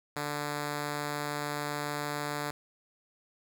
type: tone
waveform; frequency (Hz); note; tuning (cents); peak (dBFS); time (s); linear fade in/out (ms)
5% pulse; 146.83; D3; 0; -21; 0.16-2.51; 5
effects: none